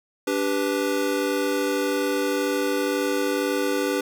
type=chord; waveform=square; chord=G major; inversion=second; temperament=equal with one note detuned; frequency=289.8 / 392 / 493.9 Hz; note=D4 / G4 / B4; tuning=-23 / 0 / 0 cents; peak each=-27 dBFS; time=0.27-4.01 s; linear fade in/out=5 ms; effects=none